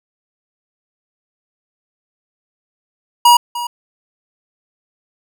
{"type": "tone with echo", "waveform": "square", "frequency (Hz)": 958, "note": "A#5", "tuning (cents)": 47, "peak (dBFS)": -6, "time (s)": [3.25, 3.37], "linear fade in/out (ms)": 5, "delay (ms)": 300, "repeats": 1, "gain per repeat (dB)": -15, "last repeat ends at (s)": 3.67, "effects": []}